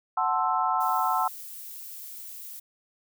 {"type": "chord", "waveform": "sine", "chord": "F# half-diminished seventh", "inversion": "none", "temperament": "equal", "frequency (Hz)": [740, 880, 1046.5, 1318.5], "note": ["F#5", "A5", "C6", "E6"], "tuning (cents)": [0, 0, 0, 0], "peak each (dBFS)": -28, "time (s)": [0.17, 1.28], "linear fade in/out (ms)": 5}
{"type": "noise", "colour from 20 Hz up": "violet", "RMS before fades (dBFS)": -41, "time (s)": [0.8, 2.6], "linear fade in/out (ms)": 10}
{"effects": []}